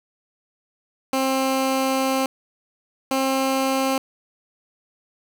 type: tone pair in turn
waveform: 15% pulse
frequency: 265.3 / 266.5 Hz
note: C4 / C4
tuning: +24 / +32 cents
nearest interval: unison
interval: 8 cents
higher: second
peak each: -13 dBFS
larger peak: neither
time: 1.13-2.26 / 3.11-3.98 s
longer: first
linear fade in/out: 2 ms
effects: none